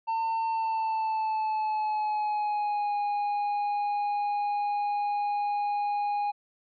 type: tone with pitch glide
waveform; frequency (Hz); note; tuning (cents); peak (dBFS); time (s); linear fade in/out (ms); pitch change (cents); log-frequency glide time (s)
triangle; 902 to 822.4; A5 to G#5; +43 to -17; -24; 0.07-6.32; 20; -160; 0.43-2.96
effects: resampled to 11025 Hz